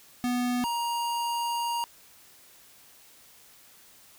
square tone pair in turn, 246 / 942 Hz, B3 / A#5, -7 / +18 cents, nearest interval octave + major seventh, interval 2325 cents, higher second, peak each -26 / -28 dBFS, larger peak first, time 0.24-0.64 / 0.64-1.84 s, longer second, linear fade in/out 0 ms, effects white hiss -55 dBFS RMS until 4.18 s

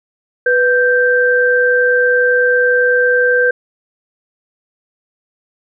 sine tone pair together, 493.9 / 1568 Hz, B4 / G6, 0 / 0 cents, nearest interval octave + minor sixth, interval 2000 cents, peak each -12 dBFS, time 0.46-3.51 s, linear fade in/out 5 ms, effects none

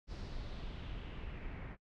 brown noise with low-pass filter sweep, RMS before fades -44 dBFS, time 0.07-1.77 s, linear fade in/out 50 ms, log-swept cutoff 5100 to 2000 Hz, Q 2.6, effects noise-tail reverb RT60 0.1 s tail -25 dB re dry

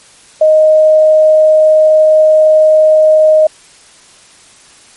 sine tone, 622.3 Hz, D#5, in tune, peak -3 dBFS, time 0.41-3.47 s, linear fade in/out 5 ms, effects white hiss -41 dBFS RMS until 4.96 s + MP3 48 kbps

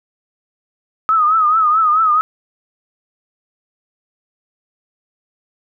sine tone with vibrato, 1264 Hz, D#6, 27 cents sharp, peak -10 dBFS, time 1.09-2.21 s, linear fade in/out 0 ms, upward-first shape triangle, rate 4.6 Hz, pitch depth 100 cents each way, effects none

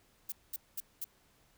violet noise bursts, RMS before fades -38 dBFS, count 4, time 0.29-1.044 s, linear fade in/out 5 ms, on 31 ms, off 210 ms, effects pink hiss -68 dBFS RMS until 1.57 s

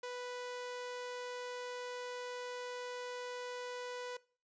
sawtooth tone, 493.9 Hz, B4, in tune, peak -37 dBFS, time 0.03-4.17 s, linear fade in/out 5 ms, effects noise-tail reverb RT60 0.4 s tail -21 dB re dry + resampled to 16000 Hz

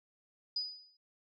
sine tone with exponential decay, 4957 Hz, D#8, 7 cents flat, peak -30 dBFS, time 0.56-0.97 s, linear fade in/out 5 ms, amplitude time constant 89 ms, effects none

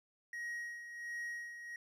triangle tone with tremolo, 1890 Hz, A#6, 23 cents sharp, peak -37 dBFS, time 0.33-1.76 s, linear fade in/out 2 ms, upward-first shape sine, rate 1.4 Hz, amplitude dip 60%, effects none

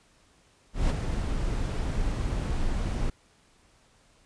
brown noise with ADSR envelope, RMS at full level -21 dBFS, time 0.73-3.1 s, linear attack 170 ms, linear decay 13 ms, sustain -7 dB, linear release 4 ms, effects pink hiss -62 dBFS RMS until 4.25 s + resampled to 22050 Hz

